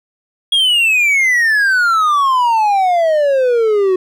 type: exponential sweep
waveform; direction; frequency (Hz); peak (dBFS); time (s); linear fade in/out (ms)
triangle; down; 3322 to 365.3; -8; 0.52-3.96; 5
effects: none